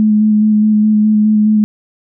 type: tone with vibrato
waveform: sine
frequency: 213.3 Hz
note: G#3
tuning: 46 cents sharp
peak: -7 dBFS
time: 0-1.64 s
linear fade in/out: 0 ms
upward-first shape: square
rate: 4.8 Hz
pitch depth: 13 cents each way
effects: none

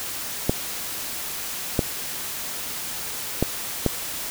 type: clicks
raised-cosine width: 2 ms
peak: -5 dBFS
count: 4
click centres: 0.495 / 1.792 / 3.426 / 3.863 s
effects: white hiss -31 dBFS RMS until 4.3 s

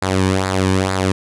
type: tone with flanger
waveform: sawtooth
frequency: 94.6 Hz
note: F#2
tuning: 39 cents sharp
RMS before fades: -17 dBFS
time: 0.02-1.12 s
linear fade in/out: 5 ms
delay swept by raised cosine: 0.33 to 1.53 ms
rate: 2.2 Hz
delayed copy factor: -0.65
effects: resampled to 24000 Hz

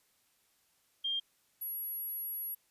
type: tone pair in turn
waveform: sine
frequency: 3200 / 11404 Hz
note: G7 / F9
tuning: +35 / +35 cents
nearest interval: octave + minor seventh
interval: 2200 cents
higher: second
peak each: -31 / -36 dBFS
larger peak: first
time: 1.04-1.2 / 1.61-2.55 s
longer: second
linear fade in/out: 10 ms
effects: white hiss -72 dBFS RMS until 2.7 s + resampled to 32000 Hz

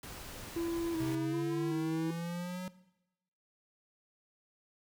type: noise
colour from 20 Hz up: pink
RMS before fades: -46 dBFS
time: 0.03-1.15 s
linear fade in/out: 2 ms
type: tone with vibrato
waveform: triangle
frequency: 329.6 Hz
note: E4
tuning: in tune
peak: -30 dBFS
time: 0.56-2.11 s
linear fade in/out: 5 ms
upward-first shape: square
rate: 1.3 Hz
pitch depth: 35 cents each way
type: linear sweep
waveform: square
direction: up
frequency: 128.5 to 185 Hz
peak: -37 dBFS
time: 1-2.68 s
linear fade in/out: 2 ms
effects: noise-tail reverb RT60 0.9 s tail -18 dB re dry

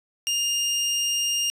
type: tone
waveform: 25% pulse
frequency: 2820 Hz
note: F7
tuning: 16 cents sharp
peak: -18 dBFS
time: 0.27-1.5 s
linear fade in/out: 0 ms
effects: resampled to 32000 Hz + 8-bit

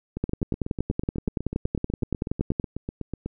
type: two click trains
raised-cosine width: 3 ms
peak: -17 / -11 dBFS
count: 26 / 26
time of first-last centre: 0.17-3.26 / 0.24-2.598 s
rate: 8.09 / 10.6 Hz
effects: none

